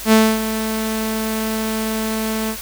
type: tone with ADSR envelope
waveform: sawtooth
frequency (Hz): 220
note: A3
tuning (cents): 0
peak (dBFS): -4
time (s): 0.05-2.57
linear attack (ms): 73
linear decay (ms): 260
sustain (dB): -12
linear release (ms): 75
effects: added 50 Hz sine -38 dBFS peak until 2.61 s + white hiss -31 dBFS RMS until 2.61 s